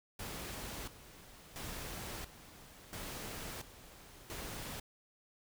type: noise with tremolo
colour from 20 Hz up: pink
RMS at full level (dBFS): -44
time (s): 0.19-4.8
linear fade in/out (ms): 5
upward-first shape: square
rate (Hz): 0.73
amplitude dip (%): 75
effects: none